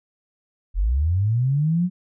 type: linear sweep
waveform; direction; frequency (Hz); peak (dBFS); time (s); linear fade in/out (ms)
sine; up; 39.78 to 185; -17; 0.74-1.9; 50
effects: none